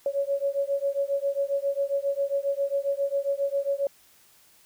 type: beating tone pair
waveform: sine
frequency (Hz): 554.4 / 561.8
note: C#5 / C#5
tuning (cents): 0 / +23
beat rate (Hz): 7.4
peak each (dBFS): -27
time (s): 0.06-3.87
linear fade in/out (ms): 2
effects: white hiss -58 dBFS RMS until 4.65 s